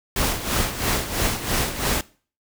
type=noise with tremolo; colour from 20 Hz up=pink; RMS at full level=-21 dBFS; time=0.16-2.01 s; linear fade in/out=2 ms; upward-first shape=sine; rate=3 Hz; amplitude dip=70%; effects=noise-tail reverb RT60 0.4 s tail -20 dB re dry